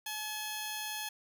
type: tone pair together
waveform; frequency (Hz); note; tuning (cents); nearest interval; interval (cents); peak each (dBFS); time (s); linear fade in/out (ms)
10% pulse; 855 / 3231; A5 / G#7; -50 / -48; octave + major seventh; 2302; -30 / -33; 0.06-1.09; 5
effects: none